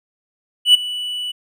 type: tone with ADSR envelope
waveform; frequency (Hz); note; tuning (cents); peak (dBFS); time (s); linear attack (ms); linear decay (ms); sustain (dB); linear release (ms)
triangle; 2960; F#7; 0; -3; 0.65-1.32; 94; 11; -18; 13
effects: none